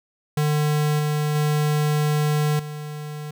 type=tone with level steps; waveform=square; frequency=150 Hz; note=D3; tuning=37 cents sharp; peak=-19 / -21 / -19 / -31 dBFS; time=0.37-3.31 s; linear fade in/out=5 ms; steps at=0.99 / 1.35 / 2.59 s; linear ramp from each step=5 ms; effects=none